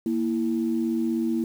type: tone pair together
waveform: sine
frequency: 233.2 / 329.6 Hz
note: A#3 / E4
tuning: +1 / 0 cents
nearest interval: tritone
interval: 599 cents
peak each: -24 / -25 dBFS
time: 0.06-1.44 s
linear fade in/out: 2 ms
effects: tanh soft clip ceiling -14 dBFS + 8-bit